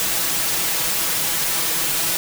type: noise with comb filter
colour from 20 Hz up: white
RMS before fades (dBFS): -21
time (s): 0-2.17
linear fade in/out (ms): 0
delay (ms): 6.1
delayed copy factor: +0.8
effects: none